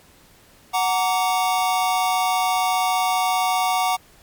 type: chord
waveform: square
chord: Gb augmented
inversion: none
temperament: just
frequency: 740 / 925 / 1156.2 Hz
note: Gb5 / Bb5 / D6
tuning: 0 / -14 / -27 cents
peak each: -21 / -25 / -26 dBFS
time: 0.73-3.97 s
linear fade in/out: 20 ms
effects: pink hiss -52 dBFS RMS until 4.22 s + MP3 96 kbps